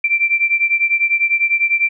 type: beating tone pair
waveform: sine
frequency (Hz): 2349 / 2359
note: D7 / D7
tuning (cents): 0 / +7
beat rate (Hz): 10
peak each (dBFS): -15 / -17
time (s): 0.04-1.89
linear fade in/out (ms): 5
effects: none